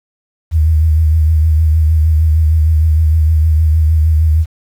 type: tone with vibrato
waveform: sine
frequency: 78.7 Hz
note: D#2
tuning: 20 cents sharp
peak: -7 dBFS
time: 0.51-4.46 s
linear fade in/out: 50 ms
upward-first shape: triangle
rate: 6.5 Hz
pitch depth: 61 cents each way
effects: 7-bit